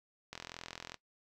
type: click train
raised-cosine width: 0.2 ms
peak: -25 dBFS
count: 27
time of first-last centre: 0.33-0.943 s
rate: 42.4 Hz
effects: noise-tail reverb RT60 0.1 s tail -18 dB re dry